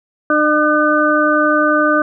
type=harmonic tone; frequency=301.9 Hz; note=D4; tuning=48 cents sharp; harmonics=1 / 2 / 4 / 5; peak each=-16 / -16 / -16 / -16 dBFS; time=0.3-2.02 s; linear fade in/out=2 ms; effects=none